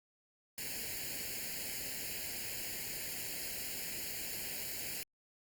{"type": "noise with comb filter", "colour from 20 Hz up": "white", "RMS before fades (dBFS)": -41, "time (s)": [0.58, 5.03], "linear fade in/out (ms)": 0, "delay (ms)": 0.42, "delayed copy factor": 0.85, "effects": ["Opus 48 kbps"]}